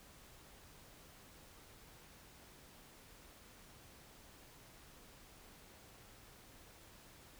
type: silence
effects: pink hiss -60 dBFS RMS until 7.39 s